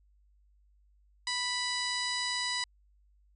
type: harmonic tone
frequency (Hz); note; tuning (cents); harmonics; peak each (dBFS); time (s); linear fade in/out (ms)
987.8; B5; 0; 1 / 2 / 3 / 4 / 5 / 6 / 7 / 8 / 9; -39 / -36 / -42 / -36 / -36 / -47 / -47 / -45 / -46; 1.27-2.64; 2
effects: added 50 Hz sine -62 dBFS peak until 3.35 s